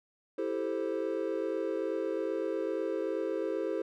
triangle chord, A minor seventh, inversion second, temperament equal, 329.6 / 392 / 440 / 523.3 Hz, E4 / G4 / A4 / C5, 0 / 0 / 0 / 0 cents, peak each -34 dBFS, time 0.38-3.82 s, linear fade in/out 5 ms, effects none

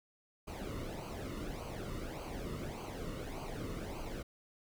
brown noise with flanger, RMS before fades -42 dBFS, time 0.47-4.23 s, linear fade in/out 10 ms, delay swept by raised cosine 0.55 to 1.27 ms, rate 1.7 Hz, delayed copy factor -0.7, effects none

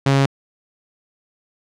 sawtooth tone, 137.2 Hz, C#3, 17 cents flat, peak -9 dBFS, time 0.06-0.26 s, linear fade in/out 5 ms, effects low-pass 6000 Hz 12 dB/octave

